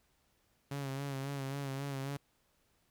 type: tone with vibrato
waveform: sawtooth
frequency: 137.9 Hz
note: C#3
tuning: 9 cents flat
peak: -33 dBFS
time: 0.71-2.17 s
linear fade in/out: 5 ms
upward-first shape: sine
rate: 3.7 Hz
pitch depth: 46 cents each way
effects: pink hiss -74 dBFS RMS until 2.9 s